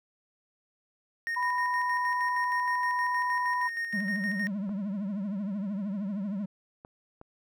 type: tone with tremolo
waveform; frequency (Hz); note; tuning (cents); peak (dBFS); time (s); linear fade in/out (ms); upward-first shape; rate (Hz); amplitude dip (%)
triangle; 1851; A#6; -13; -27; 1.27-4.47; 0; square; 6.4; 45
type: tone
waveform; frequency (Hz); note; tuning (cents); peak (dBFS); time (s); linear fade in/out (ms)
sine; 990; B5; +4; -27; 1.36-3.68; 10
type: tone with vibrato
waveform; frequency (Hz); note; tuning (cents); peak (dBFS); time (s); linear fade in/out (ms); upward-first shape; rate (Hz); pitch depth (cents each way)
triangle; 200; G3; +35; -28; 3.93-6.46; 10; triangle; 13; 150
type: clicks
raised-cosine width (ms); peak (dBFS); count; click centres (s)
1; -32; 3; 4.693 / 6.849 / 7.214
effects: none